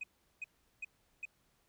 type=tone bursts; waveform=sine; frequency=2508 Hz; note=D#7; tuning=13 cents sharp; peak=-36 dBFS; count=4; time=0.01-1.254 s; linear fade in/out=5 ms; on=26 ms; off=380 ms; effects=tanh soft clip ceiling -37 dBFS + pink hiss -74 dBFS RMS until 1.68 s